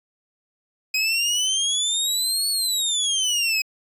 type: exponential two-way sweep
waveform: 25% pulse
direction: up then down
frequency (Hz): 2517 to 4435 to 2517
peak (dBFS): -16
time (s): 0.94-3.62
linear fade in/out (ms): 5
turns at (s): 2.49
effects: resampled to 32000 Hz